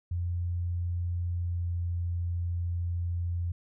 sine tone with pitch glide, 87.31 to 86.66 Hz, F2 to F2, 0 to -13 cents, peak -28 dBFS, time 0.11-3.52 s, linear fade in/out 5 ms, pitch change -13 cents, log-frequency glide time 1.37-1.69 s, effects none

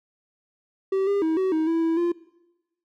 triangle tone with pitch steps, 385.4 / 401.4 / 320.3 / 377.7 / 316.2 / 329.2 / 327.4 / 345.5 Hz, G4 / G4 / E4 / F#4 / D#4 / E4 / E4 / F4, -29 / +41 / -50 / +36 / +28 / -2 / -12 / -19 cents, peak -18 dBFS, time 0.92-2.12 s, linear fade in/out 5 ms, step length 150 ms, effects noise-tail reverb RT60 1.0 s tail -21 dB re dry

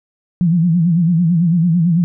sine tone with vibrato, 170 Hz, F3, 46 cents flat, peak -10 dBFS, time 0.41-2.04 s, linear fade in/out 0 ms, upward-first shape sine, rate 9 Hz, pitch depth 110 cents each way, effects none

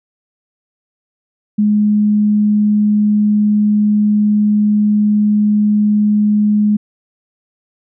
sine tone, 209.4 Hz, G#3, 15 cents sharp, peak -9 dBFS, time 1.58-6.77 s, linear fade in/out 10 ms, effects none

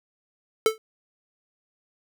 square tone with exponential decay, 440 Hz, A4, in tune, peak -13 dBFS, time 0.66-0.78 s, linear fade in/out 1 ms, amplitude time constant 25 ms, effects none

